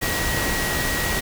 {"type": "tone in noise", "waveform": "sine", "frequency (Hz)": 1909, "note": "A#6", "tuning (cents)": 41, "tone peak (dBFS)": -27, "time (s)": [0.01, 1.21], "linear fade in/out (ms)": 20, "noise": "pink", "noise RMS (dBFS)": -24, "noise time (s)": [0.01, 1.21], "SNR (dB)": -6, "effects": []}